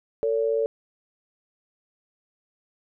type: tone pair together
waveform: sine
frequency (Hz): 449.8 / 566.7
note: A4 / C#5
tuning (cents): +38 / +38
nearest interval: major third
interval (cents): 400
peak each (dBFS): -22 / -26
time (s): 0.23-0.66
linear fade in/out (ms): 0
effects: none